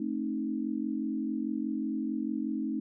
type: chord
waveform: sine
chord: A diminished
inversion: none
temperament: equal with one note detuned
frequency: 220 / 266.2 / 311.1 Hz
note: A3 / C4 / Eb4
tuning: 0 / +30 / 0 cents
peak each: -34 dBFS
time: 0-2.8 s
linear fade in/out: 5 ms
effects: none